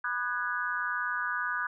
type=chord; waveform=sine; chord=G# minor seventh; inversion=first; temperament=equal with one note detuned; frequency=987.8 / 1217.5 / 1480 / 1661.2 Hz; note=B5 / D#6 / F#6 / G#6; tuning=0 / -38 / 0 / 0 cents; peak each=-38 / -35 / -32 / -35 dBFS; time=0.04-1.67 s; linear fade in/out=5 ms; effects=none

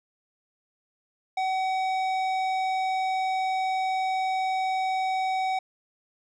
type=tone with tanh clipping; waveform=triangle; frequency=756 Hz; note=F#5; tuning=37 cents sharp; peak=-26 dBFS; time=1.37-5.59 s; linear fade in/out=5 ms; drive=17 dB; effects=none

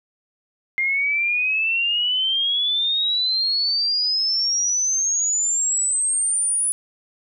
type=exponential sweep; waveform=sine; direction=up; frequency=2107 to 9956 Hz; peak=-18 dBFS; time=0.78-6.72 s; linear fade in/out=0 ms; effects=none

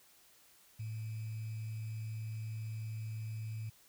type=tone with sample-and-hold; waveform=sine; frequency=110 Hz; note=A2; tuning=in tune; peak=-38 dBFS; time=0.79-3.7 s; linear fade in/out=10 ms; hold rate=2450 Hz; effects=white hiss -64 dBFS RMS until 3.88 s

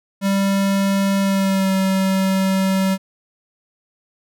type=tone with pitch glide; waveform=square; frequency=196.3 to 191.26 Hz; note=G3 to G3; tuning=+3 to -42 cents; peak=-16 dBFS; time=0.21-2.98 s; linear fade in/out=50 ms; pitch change=-45 cents; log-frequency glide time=1.2-1.73 s; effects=none

